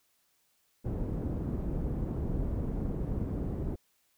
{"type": "low-pass noise", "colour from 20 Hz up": "pink", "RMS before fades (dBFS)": -33, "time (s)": [0.84, 3.76], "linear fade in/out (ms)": 20, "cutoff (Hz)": 340, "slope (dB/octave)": 12, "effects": ["white hiss -72 dBFS RMS until 4.17 s"]}